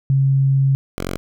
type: tone pair in turn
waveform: sine / 5% pulse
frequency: 135.9 / 45.35 Hz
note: C#3 / F#1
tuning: -34 / -34 cents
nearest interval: octave + perfect fifth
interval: 1900 cents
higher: first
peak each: -12 dBFS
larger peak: neither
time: 0.1-0.75 / 0.98-1.17 s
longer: first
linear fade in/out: 0 ms
effects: none